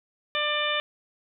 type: harmonic tone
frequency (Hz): 595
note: D5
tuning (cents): +22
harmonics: 1 / 2 / 3 / 4 / 5 / 6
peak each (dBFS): -31 / -31 / -31 / -31 / -31 / -31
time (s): 0.35-0.8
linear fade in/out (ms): 0
effects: none